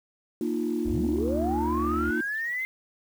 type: chord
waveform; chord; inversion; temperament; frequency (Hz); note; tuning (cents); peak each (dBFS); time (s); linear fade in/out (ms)
sine; Bb suspended fourth; none; equal with one note detuned; 233.1 / 306.7 / 349.2; Bb3 / Eb4 / F4; 0 / -25 / 0; -29; 0.41-2.21; 2
type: tone with vibrato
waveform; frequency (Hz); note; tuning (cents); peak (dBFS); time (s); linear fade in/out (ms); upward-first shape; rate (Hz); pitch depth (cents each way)
sine; 73.42; D2; 0; -30; 0.85-2.11; 10; square; 9.4; 13
type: linear sweep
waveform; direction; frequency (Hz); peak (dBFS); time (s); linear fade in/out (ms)
sine; up; 37.95 to 2093; -27; 0.88-2.65; 0
effects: tanh soft clip ceiling -17 dBFS + 8-bit